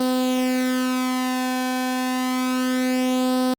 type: tone with flanger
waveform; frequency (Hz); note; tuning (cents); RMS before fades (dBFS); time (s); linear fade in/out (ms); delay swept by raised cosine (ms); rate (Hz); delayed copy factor
sawtooth; 254.9; C4; -45; -22; 0-3.54; 5; 0.22 to 1.22; 0.29; +0.6
effects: Opus 24 kbps